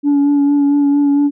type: tone with vibrato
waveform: sine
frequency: 285.5 Hz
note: D4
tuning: 49 cents flat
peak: -7 dBFS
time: 0.03-1.31 s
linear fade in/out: 50 ms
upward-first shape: sine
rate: 4.4 Hz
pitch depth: 19 cents each way
effects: tanh soft clip ceiling -8 dBFS